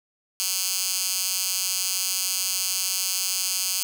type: tone with high-pass filter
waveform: 10% pulse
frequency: 186.8 Hz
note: F#3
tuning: 17 cents sharp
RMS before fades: -26 dBFS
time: 0.4-3.83 s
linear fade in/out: 0 ms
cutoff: 5500 Hz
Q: 1.1
effects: none